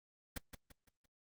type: noise with echo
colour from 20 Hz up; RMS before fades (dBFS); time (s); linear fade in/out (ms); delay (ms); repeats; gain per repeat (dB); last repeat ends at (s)
pink; -40; 0.36-0.38; 5; 170; 4; -8; 1.06
effects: noise-tail reverb RT60 0.1 s tail -20 dB re dry + Opus 32 kbps